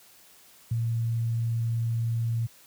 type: tone with ADSR envelope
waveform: sine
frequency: 115.4 Hz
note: A#2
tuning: 17 cents flat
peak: -22 dBFS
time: 0.71-2.47 s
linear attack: 5 ms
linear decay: 26 ms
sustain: -2 dB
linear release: 17 ms
effects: white hiss -55 dBFS RMS until 2.66 s + high-pass 60 Hz 12 dB/octave